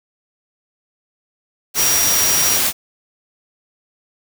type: tone in noise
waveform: sine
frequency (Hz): 5720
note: F8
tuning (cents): +41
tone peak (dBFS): -17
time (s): 1.75-2.6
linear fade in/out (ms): 50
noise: white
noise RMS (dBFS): -17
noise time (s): 1.74-2.73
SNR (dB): -3
effects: none